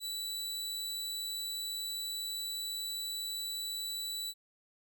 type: tone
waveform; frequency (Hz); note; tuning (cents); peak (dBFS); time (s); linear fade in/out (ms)
sawtooth; 3951; B7; 0; -33; 0-4.34; 50
effects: none